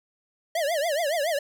square tone with vibrato, 622.3 Hz, D#5, in tune, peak -24 dBFS, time 0.55-1.39 s, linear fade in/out 5 ms, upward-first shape triangle, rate 7.1 Hz, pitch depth 240 cents each way, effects none

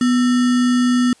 sine tone with sample-and-hold, 246.9 Hz, B3, in tune, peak -12 dBFS, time 0.01-1.13 s, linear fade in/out 2 ms, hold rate 1575 Hz, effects white hiss -52 dBFS RMS until 1.2 s + resampled to 22050 Hz

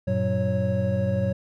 triangle tone cluster, 97.5 / 118.1 / 188.4 / 552 Hz, G2 / A#2 / F#3 / C#5, -9 / +23 / +32 / -7 cents, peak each -25 dBFS, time 0.07-1.33 s, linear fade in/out 10 ms, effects none

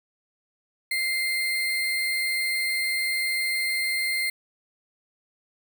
sine tone with sample-and-hold, 2093 Hz, C7, in tune, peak -23 dBFS, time 0.91-4.3 s, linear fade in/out 5 ms, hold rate 6300 Hz, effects none

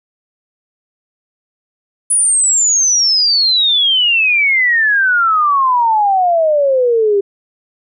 sine exponential sweep, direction down, 9956 to 392 Hz, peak -9 dBFS, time 2.1-7.21 s, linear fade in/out 10 ms, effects none

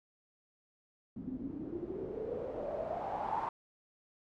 white noise with low-pass filter sweep, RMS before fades -39 dBFS, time 1.16-3.49 s, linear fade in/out 2 ms, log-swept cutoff 230 to 970 Hz, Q 7.5, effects none

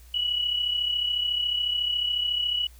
sine tone pair together, 2934 / 2968 Hz, F#7 / F#7, -15 / +5 cents, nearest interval unison, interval 20 cents, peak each -24 / -32 dBFS, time 0.14-2.67 s, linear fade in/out 5 ms, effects added 60 Hz sine -47 dBFS peak until 2.79 s + white hiss -57 dBFS RMS until 2.79 s

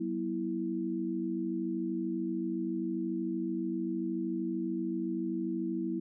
sine tone cluster, 187.1 / 240.3 / 327.9 Hz, F#3 / B3 / E4, +20 / -47 / -9 cents, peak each -37 / -37 / -33 dBFS, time 0-6 s, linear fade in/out 10 ms, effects none

